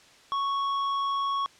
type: tone with hard clipping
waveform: triangle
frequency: 1108.7 Hz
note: C#6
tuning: in tune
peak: -27 dBFS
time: 0.32-1.46 s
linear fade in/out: 0 ms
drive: 11 dB
effects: white hiss -55 dBFS RMS until 1.59 s + low-pass 6000 Hz 12 dB/octave